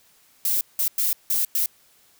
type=noise bursts at uneven times; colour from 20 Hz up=violet; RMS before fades=-22 dBFS; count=5; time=0.45-0.61 / 0.79-0.88 / 0.98-1.13 / 1.3-1.45 / 1.55-1.66 s; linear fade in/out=2 ms; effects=white hiss -58 dBFS RMS until 2.19 s